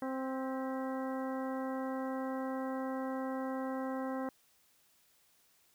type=harmonic tone with a mistuned harmonic; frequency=262.9 Hz; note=C4; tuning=8 cents sharp; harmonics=1 / 2 / 3 / 4 / 5 / 6 / 7; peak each=-37 / -40 / -44 / -46 / -50 / -52 / -54 dBFS; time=0.02-4.29 s; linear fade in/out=2 ms; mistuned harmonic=7; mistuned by=+74 cents; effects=white hiss -69 dBFS RMS until 5.74 s